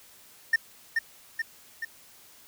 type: tone with echo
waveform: triangle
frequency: 1810 Hz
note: A6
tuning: 48 cents sharp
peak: -16 dBFS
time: 0.53-0.56 s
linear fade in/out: 5 ms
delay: 430 ms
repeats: 3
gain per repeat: -4 dB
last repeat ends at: 1.85 s
effects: white hiss -54 dBFS RMS until 2.47 s